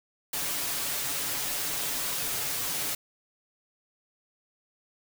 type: noise with comb filter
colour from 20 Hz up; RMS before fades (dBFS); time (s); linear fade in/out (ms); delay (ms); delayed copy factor
white; -31; 0.33-2.95; 5; 7; +0.6
effects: none